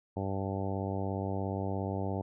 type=harmonic tone; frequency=97.1 Hz; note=G2; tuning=16 cents flat; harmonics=1 / 2 / 3 / 4 / 5 / 6 / 7 / 8 / 9; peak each=-35 / -38 / -40 / -41 / -42 / -43 / -43 / -44 / -45 dBFS; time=0.16-2.22 s; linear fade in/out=10 ms; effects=none